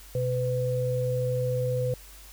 sine tone pair together, 125.83 / 503 Hz, B2 / B4, +33 / +32 cents, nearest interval 2 octaves, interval 2399 cents, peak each -27 dBFS, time 0.15-1.94 s, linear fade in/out 2 ms, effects added 50 Hz sine -48 dBFS peak until 2.32 s + white hiss -50 dBFS RMS until 2.32 s

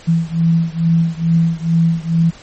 sine beating tone pair, 164.81 / 167.11 Hz, E3 / E3, 0 / +24 cents, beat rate 2.3 Hz, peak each -14 / -15 dBFS, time 0.07-2.31 s, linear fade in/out 20 ms, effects pink hiss -40 dBFS RMS until 2.42 s + MP3 32 kbps

